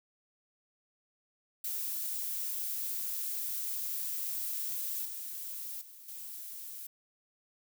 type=noise with level steps; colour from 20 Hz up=violet; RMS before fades=-36 / -41 / -52 / -44 dBFS; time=1.64-6.87 s; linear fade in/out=5 ms; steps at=5.05 / 5.81 / 6.08 s; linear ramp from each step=5 ms; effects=none